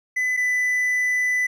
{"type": "tone pair in turn", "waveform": "triangle", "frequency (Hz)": [2006, 1994.9], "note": ["B6", "B6"], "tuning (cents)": [26, 17], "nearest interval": "unison", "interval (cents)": 9, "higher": "first", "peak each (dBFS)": [-18, -17], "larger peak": "second", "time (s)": [[0.16, 0.37], [0.37, 1.47]], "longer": "second", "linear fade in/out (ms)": 10, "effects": []}